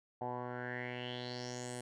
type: tone with low-pass filter sweep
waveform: 10% pulse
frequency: 123.47 Hz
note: B2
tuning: in tune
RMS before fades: -42 dBFS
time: 0.21-1.81 s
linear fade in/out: 5 ms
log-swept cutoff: 800 to 9400 Hz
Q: 5.7
effects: none